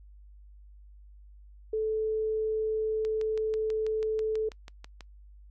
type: tone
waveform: sine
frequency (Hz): 436.4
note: A4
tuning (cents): -14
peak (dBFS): -26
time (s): 1.73-4.49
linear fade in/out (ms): 5
type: click train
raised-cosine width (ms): 0.2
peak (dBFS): -27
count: 13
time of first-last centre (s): 3.05-5.008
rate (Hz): 6.13
effects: noise-tail reverb RT60 0.1 s tail -25 dB re dry + added 50 Hz sine -49 dBFS peak until 5.5 s